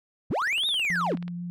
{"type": "linear two-way sweep", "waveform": "triangle", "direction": "up then down", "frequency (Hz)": [47.18, 3797, 142.7], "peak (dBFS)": -22, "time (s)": [0.3, 1.16], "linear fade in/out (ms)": 10, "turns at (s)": 0.67}
{"type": "click train", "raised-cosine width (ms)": 0.3, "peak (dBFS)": -27, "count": 17, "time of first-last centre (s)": [0.42, 1.28], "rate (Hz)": 18.6}
{"type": "tone with vibrato", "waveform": "sine", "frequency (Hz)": 174.61, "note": "F3", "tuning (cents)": 0, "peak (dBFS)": -31, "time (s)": [0.9, 1.5], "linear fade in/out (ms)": 0, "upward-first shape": "triangle", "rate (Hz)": 6.1, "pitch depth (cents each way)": 13}
{"effects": []}